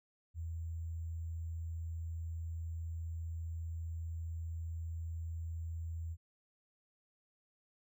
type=tone with sample-and-hold; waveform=sine; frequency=82.41 Hz; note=E2; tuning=in tune; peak=-38 dBFS; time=0.34-6.17 s; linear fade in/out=50 ms; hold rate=7350 Hz; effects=none